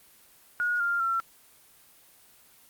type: tone with pitch steps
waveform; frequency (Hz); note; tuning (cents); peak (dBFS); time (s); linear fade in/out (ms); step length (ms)
sine; 1444 / 1396.4 / 1350.4; F#6 / F6 / E6; -43 / -1 / +41; -24; 0.6-1.2; 0; 200
effects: white hiss -57 dBFS RMS until 2.69 s + Opus 24 kbps